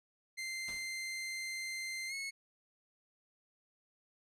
sawtooth tone with pitch glide, 2084 to 2188 Hz, C7 to C#7, -7 to -23 cents, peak -35 dBFS, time 0.37-2.31 s, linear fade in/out 20 ms, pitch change +84 cents, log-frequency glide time 2.08-2.14 s
pink noise with exponential decay, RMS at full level -50 dBFS, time 0.68-1.01 s, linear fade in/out 1 ms, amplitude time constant 70 ms
effects low-pass 10000 Hz 12 dB/octave

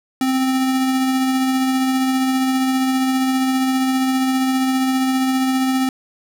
square tone with tremolo, 261.6 Hz, C4, in tune, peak -15 dBFS, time 0.21-5.89 s, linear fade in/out 2 ms, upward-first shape triangle, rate 15 Hz, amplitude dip 30%, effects none

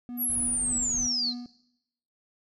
triangle tone with tremolo, 243.8 Hz, B3, 22 cents flat, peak -31 dBFS, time 0.09-1.46 s, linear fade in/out 0 ms, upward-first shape triangle, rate 3.4 Hz, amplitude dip 60%
sine linear sweep, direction down, 11770 to 3951 Hz, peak -25 dBFS, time 0.17-1.34 s, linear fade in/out 50 ms
brown noise, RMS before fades -42 dBFS, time 0.29-1.08 s, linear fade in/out 10 ms
effects noise-tail reverb RT60 0.8 s tail -19 dB re dry

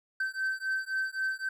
triangle beating tone pair, 1544 / 1547.8 Hz, G6 / G6, -27 / -22 cents, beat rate 3.8 Hz, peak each -31 dBFS, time 0.2-1.49 s, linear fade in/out 5 ms, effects none

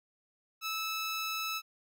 15% pulse tone, 1307 Hz, E6, 15 cents flat, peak -27 dBFS, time 0.61-1.62 s, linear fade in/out 50 ms, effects none

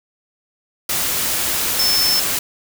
sine tone in noise, 5290 Hz, E8, 5 cents sharp, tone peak -15 dBFS, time 1.79-2.2 s, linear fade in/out 5 ms, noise white, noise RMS -20 dBFS, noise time 0.89-2.39 s, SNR +2 dB, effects none

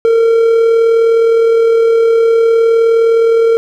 triangle tone with amplitude modulation, 457 Hz, A#4, 34 cents flat, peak -3 dBFS, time 0.05-3.57 s, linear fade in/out 0 ms, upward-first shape sine, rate 39.5 Hz, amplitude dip 30%, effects none

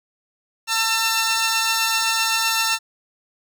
10% pulse tone pair together, 898.6 / 1344 Hz, A5 / E6, +36 / +33 cents, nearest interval perfect fifth, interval 697 cents, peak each -13 dBFS, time 0.67-2.79 s, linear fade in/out 50 ms, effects none

